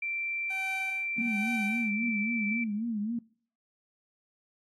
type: tone with pitch glide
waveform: sine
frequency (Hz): 2349 to 2330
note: D7 to D7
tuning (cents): 0 to -14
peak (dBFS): -31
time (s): 0.02-2.64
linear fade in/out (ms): 5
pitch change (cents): -14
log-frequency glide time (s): 1.66-2.2
type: tone with tremolo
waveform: 30% pulse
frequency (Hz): 764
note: G5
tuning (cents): -45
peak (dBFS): -34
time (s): 0.5-1.99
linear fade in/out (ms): 5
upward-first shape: sine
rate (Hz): 1.2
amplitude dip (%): 100
type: tone with vibrato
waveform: sine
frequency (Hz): 220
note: A3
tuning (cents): 0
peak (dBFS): -29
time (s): 1.18-3.19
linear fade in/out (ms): 5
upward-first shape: sine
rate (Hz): 3.7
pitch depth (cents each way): 130
effects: noise-tail reverb RT60 0.5 s tail -22 dB re dry + AAC 32 kbps